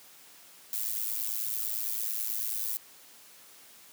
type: noise with amplitude modulation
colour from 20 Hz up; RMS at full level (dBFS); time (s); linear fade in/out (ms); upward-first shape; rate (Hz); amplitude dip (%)
violet; -29; 0.73-2.77; 0; sine; 109; 85
effects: white hiss -54 dBFS RMS until 3.92 s + high-pass 150 Hz 12 dB/octave